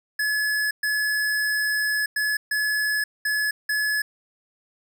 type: tone bursts at uneven times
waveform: square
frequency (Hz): 1706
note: G#6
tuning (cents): +46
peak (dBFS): -22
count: 6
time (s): 0.19-0.71 / 0.83-2.06 / 2.16-2.37 / 2.51-3.04 / 3.25-3.51 / 3.69-4.02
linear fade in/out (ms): 5
effects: none